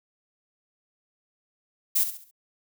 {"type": "noise with echo", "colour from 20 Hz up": "violet", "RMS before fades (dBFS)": -22, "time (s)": [1.95, 2.04], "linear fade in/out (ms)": 10, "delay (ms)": 68, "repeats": 4, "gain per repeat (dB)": -9, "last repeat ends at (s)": 2.312, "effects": []}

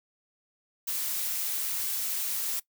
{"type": "noise", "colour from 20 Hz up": "blue", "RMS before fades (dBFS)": -31, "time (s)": [0.87, 2.6], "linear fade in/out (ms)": 10, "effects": ["noise-tail reverb RT60 0.1 s tail -20 dB re dry"]}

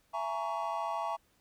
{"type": "chord", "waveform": "triangle", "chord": "A# half-diminished seventh", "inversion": "second", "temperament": "just", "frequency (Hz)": [671.3, 839.1, 932.3, 1118.8], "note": ["E5", "G#5", "A#5", "C#6"], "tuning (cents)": [31, 18, 0, 16], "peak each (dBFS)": [-36, -36, -36, -36], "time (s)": [0.13, 1.17], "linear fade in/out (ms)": 20, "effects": ["pink hiss -70 dBFS RMS until 1.4 s"]}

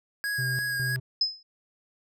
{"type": "tone with vibrato", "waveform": "square", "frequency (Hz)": 1645, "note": "G#6", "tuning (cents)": -17, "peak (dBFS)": -28, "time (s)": [0.24, 0.96], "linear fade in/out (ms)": 0, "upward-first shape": "sine", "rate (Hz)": 3.1, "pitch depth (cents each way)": 19}
{"type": "tone with tremolo", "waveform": "triangle", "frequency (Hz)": 128.6, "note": "C3", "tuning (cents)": -30, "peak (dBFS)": -27, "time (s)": [0.38, 1], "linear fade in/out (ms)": 10, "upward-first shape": "square", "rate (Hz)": 2.4, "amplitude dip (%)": 75}
{"type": "tone with exponential decay", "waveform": "sine", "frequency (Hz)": 5100, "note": "D#8", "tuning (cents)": 42, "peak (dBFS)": -18, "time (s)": [1.21, 1.43], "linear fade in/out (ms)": 5, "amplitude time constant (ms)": 47}
{"effects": []}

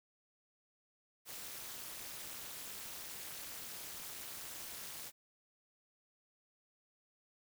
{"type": "noise with amplitude modulation", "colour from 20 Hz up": "white", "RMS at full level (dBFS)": -43, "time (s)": [1.25, 5.12], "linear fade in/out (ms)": 50, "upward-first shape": "sine", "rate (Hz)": 257, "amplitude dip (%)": 95, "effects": []}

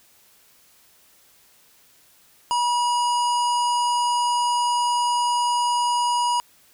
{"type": "harmonic tone with a mistuned harmonic", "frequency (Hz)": 965, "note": "B5", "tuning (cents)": -40, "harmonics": [1, 3, 5, 7, 9, 10], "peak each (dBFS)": [-19, -30, -33, -36, -41, -38], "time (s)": [2.51, 6.4], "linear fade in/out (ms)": 0, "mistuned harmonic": 5, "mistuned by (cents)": 32, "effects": ["white hiss -56 dBFS RMS until 6.73 s"]}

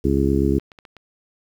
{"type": "harmonic tone", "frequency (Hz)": 68.4, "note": "C#2", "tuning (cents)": -23, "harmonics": [1, 2, 3, 4, 5, 6], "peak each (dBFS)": [-22, -24, -24, -22, -22, -24], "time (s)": [0.04, 0.59], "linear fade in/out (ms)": 10}
{"type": "clicks", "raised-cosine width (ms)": 0.3, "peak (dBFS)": -27, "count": 5, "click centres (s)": [0.597, 0.718, 0.788, 0.852, 0.967]}
{"effects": ["8-bit"]}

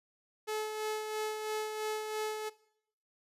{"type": "tone with tremolo", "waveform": "sawtooth", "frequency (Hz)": 430.5, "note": "A4", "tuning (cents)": -38, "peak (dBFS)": -29, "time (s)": [0.47, 2.5], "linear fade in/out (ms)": 20, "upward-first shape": "sine", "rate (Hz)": 3, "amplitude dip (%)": 45, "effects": ["noise-tail reverb RT60 0.7 s tail -19 dB re dry", "resampled to 32000 Hz"]}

